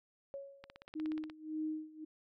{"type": "tone with exponential decay", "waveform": "sine", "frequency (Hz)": 554.4, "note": "C#5", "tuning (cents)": 0, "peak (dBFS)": -39, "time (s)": [0.34, 0.85], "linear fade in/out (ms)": 0, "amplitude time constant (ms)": 110}
{"type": "click train", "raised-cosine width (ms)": 0.3, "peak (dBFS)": -33, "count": 12, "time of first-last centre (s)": [0.64, 1.299], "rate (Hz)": 16.7}
{"type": "tone with tremolo", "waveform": "sine", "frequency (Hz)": 311.1, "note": "D#4", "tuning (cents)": 0, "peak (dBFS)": -34, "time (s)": [0.95, 2.05], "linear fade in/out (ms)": 10, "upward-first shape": "sine", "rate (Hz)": 1.8, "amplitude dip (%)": 90}
{"effects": []}